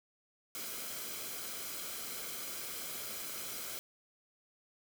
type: noise with comb filter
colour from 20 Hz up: white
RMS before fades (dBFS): -42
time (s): 0.55-3.79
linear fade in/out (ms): 0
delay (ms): 1.1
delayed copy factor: -0.5
effects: none